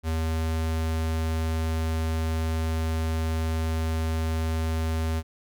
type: tone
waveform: square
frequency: 80.5 Hz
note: E2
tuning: 41 cents flat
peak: -25 dBFS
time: 0.03-5.23 s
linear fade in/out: 50 ms
effects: none